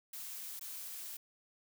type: noise with dropouts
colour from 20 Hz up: blue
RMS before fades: -45 dBFS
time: 0.13-1.17 s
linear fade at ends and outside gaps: 5 ms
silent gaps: 0.595-0.61 s
effects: none